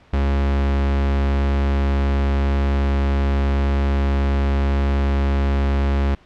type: tone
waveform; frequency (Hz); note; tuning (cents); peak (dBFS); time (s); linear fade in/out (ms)
45% pulse; 69.3; C#2; 0; -16; 0.13-6.15; 5
effects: pink hiss -51 dBFS RMS until 6.25 s + low-pass 3000 Hz 12 dB/octave